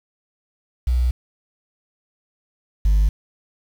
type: tone pair in turn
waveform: sine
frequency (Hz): 61.74 / 50.76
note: B1 / G#1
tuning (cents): 0 / -39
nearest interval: minor third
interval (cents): 339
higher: first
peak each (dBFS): -14 / -10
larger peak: second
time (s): 0.87-1.11 / 2.85-3.09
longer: neither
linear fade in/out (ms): 5
effects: tanh soft clip ceiling -12 dBFS + 7-bit

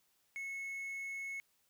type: tone with quantisation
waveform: triangle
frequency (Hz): 2192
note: C#7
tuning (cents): -20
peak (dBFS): -38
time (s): 0.36-1.4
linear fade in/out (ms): 0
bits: 11
effects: white hiss -75 dBFS RMS until 1.69 s

